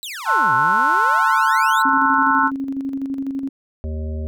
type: exponential two-way sweep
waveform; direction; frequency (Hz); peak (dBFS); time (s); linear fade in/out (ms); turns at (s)
sawtooth; down then up; 4100 to 116.54 to 4100; -25; 0.03-1.82; 0; 0.54
type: chord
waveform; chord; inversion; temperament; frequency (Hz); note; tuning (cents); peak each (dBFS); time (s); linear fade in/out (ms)
sine; F# half-diminished seventh; first; just; 888 / 1065.6 / 1332 / 1480; A5 / C6 / E6 / F#6; +16 / +31 / +18 / 0; -19 / -19 / -19 / -19; 0.25-2.51; 50
type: tone with tremolo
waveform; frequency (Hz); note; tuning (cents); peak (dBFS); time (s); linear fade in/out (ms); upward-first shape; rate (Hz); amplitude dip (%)
sine; 271.6; C#4; -35; -20; 1.85-3.49; 5; square; 12; 45
type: harmonic tone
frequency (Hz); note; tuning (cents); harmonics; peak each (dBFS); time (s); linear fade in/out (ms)
77.78; D#2; 0; 1 / 3 / 5 / 7 / 8; -23 / -33 / -37 / -40 / -41; 3.84-4.27; 0
effects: none